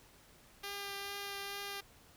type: tone with vibrato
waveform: 5% pulse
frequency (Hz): 400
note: G4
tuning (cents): +35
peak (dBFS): -29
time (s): 0.63-1.81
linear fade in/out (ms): 10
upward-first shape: triangle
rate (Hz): 2.3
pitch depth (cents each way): 11
effects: pink hiss -62 dBFS RMS until 2.16 s